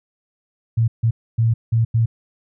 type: tone bursts at uneven times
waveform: sine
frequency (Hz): 114.2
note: A#2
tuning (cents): -35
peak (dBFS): -13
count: 5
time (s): 0.77-0.88 / 1.03-1.11 / 1.38-1.54 / 1.72-1.85 / 1.94-2.06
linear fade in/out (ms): 10
effects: none